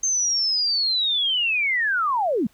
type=linear sweep; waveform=sine; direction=down; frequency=6360 to 182.7 Hz; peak=-19 dBFS; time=0.03-2.47 s; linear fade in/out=5 ms; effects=pink hiss -59 dBFS RMS until 2.53 s